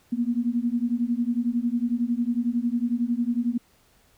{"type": "beating tone pair", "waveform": "sine", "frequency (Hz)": [233.1, 244.1], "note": ["A#3", "B3"], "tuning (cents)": [0, -20], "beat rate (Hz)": 11, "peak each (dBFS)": [-25, -25], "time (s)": [0.12, 3.58], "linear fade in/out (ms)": 10, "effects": ["pink hiss -61 dBFS RMS until 4.17 s"]}